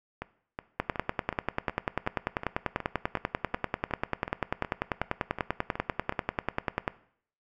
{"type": "two click trains", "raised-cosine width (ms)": 0.5, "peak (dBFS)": [-11, -19], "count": [63, 17], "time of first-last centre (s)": [[0.8, 6.878], [0.22, 6.124]], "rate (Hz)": [10.2, 2.71], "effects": ["noise-tail reverb RT60 0.6 s tail -18 dB re dry"]}